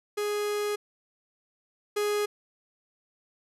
45% pulse tone pair in turn, 415.3 / 415.3 Hz, G#4 / G#4, 0 / 0 cents, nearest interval unison, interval 0 cents, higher neither, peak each -27 / -25 dBFS, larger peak second, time 0.17-0.76 / 1.96-2.26 s, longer first, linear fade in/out 10 ms, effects resampled to 32000 Hz

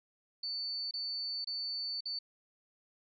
sine tone with dropouts, 4500 Hz, C#8, 25 cents sharp, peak -35 dBFS, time 0.43-2.19 s, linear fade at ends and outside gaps 5 ms, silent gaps 0.911-0.937 / 1.446-1.471 / 2.007-2.055 s, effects none

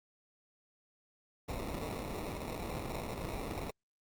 pink noise with sample-and-hold, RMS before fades -39 dBFS, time 1.48-3.71 s, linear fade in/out 10 ms, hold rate 1575 Hz, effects Opus 48 kbps

